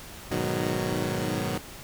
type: chord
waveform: 15% pulse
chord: G# minor seventh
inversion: none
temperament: equal with one note detuned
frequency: 103.83 / 123.47 / 154.22 / 185 Hz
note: G#2 / B2 / D#3 / F#3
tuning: 0 / 0 / -15 / 0 cents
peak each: -27 / -26 / -26 / -25 dBFS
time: 0.31-1.58 s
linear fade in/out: 5 ms
effects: pink hiss -43 dBFS RMS until 1.83 s